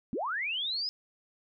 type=linear sweep; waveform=sine; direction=up; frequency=185 to 5130 Hz; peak=-30 dBFS; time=0.13-0.89 s; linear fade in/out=0 ms; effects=none